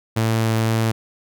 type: tone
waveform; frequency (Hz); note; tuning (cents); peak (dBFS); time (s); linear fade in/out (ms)
sawtooth; 112.2; A2; +34; -13; 0.16-0.92; 10
effects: none